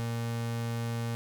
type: tone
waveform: 35% pulse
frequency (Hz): 116.54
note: A#2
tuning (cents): 0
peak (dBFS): -29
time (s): 0-1.15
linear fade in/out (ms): 0
effects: none